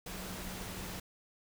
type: tone in noise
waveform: sine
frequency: 185 Hz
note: F#3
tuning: in tune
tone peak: -48 dBFS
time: 0.06-1 s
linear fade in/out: 5 ms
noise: pink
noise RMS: -43 dBFS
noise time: 0.06-1 s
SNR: -8 dB
effects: none